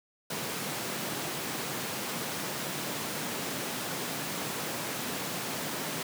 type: high-pass noise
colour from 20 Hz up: pink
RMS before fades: -35 dBFS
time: 0.3-6.03 s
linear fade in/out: 5 ms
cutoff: 140 Hz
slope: 24 dB/octave
effects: none